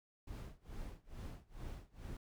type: noise with tremolo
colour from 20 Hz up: brown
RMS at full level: -45 dBFS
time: 0.27-2.17 s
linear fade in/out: 5 ms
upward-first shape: sine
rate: 2.3 Hz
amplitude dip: 95%
effects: none